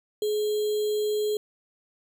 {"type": "tone with sample-and-hold", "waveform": "sine", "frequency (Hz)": 422.7, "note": "G#4", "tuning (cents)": 31, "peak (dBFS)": -23, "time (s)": [0.22, 1.37], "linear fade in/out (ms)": 2, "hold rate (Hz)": 3675, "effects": []}